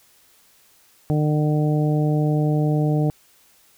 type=harmonic tone; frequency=151 Hz; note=D3; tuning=48 cents sharp; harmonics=1 / 2 / 3 / 4 / 5; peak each=-18 / -24 / -28 / -30 / -32 dBFS; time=1.1-3.1 s; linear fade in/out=0 ms; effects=white hiss -56 dBFS RMS until 3.77 s